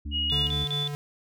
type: harmonic tone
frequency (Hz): 72.9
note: D2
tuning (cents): -12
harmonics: 1 / 3 / 4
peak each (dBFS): -31 / -42 / -43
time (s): 0.05-0.65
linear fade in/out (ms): 10
type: tone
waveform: sine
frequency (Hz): 2887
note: F#7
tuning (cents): -43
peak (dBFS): -25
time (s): 0.11-0.51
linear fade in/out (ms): 50
type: tone bursts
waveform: sine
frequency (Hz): 3484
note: A7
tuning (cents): -18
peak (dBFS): -27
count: 3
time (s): 0.3-0.876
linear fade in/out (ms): 0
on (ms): 170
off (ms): 33
type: tone with tremolo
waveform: square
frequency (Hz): 145.4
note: D3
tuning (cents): -17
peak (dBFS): -30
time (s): 0.32-0.95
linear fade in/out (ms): 0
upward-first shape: square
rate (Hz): 4.9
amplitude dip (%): 25
effects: none